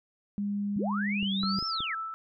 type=tone with pitch glide; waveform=sine; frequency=203.2 to 195.15 Hz; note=G#3 to G3; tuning=-38 to -8 cents; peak=-28 dBFS; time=0.38-1.59 s; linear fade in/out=0 ms; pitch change=-70 cents; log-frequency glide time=1.18-1.31 s
type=linear two-way sweep; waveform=sine; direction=up then down; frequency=110 to 5400 to 1516 Hz; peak=-31 dBFS; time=0.76-1.95 s; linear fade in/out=5 ms; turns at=1.67 s
type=clicks; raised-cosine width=3 ms; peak=-29 dBFS; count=5; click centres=1.229 / 1.436 / 1.587 / 1.626 / 1.805 s
type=tone with tremolo; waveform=sine; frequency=1318.5 Hz; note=E6; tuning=in tune; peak=-31 dBFS; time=1.43-2.14 s; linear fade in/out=0 ms; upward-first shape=triangle; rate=4 Hz; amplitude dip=45%
effects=none